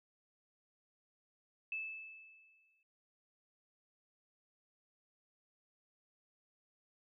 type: tone with exponential decay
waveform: sine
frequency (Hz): 2622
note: E7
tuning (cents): -10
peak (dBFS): -36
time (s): 1.72-2.83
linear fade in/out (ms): 2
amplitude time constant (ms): 240
effects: none